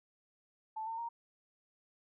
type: tone with pitch steps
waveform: sine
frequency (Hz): 877 / 904.3 / 932.4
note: A5 / A5 / A#5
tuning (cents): -6 / +47 / 0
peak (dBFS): -37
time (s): 0.76-1.09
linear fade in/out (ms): 10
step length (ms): 110
effects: none